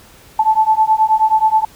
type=beating tone pair; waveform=sine; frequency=869 / 878.4 Hz; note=A5 / A5; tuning=-22 / -3 cents; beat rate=9.4 Hz; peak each=-13 dBFS; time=0.39-1.65 s; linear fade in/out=5 ms; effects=pink hiss -44 dBFS RMS until 1.75 s